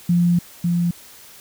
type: tone pair in turn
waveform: sine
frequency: 174 / 173 Hz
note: F3 / F3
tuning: -6 / -16 cents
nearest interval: unison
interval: 10 cents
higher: first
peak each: -13 / -16 dBFS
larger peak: first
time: 0.09-0.39 / 0.64-0.91 s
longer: first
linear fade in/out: 5 ms
effects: white hiss -44 dBFS RMS until 1.4 s